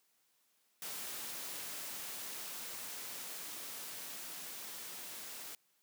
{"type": "noise with level ramp", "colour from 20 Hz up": "white", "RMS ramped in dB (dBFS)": [-43, -47], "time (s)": [0.82, 5.55], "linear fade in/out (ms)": 2, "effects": ["white hiss -75 dBFS RMS until 5.82 s", "high-pass 150 Hz 12 dB/octave"]}